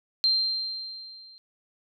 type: tone with level ramp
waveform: sine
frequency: 4158 Hz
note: C8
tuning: 12 cents flat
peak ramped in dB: -18 to -48 dBFS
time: 0.24-1.38 s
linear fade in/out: 0 ms
effects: none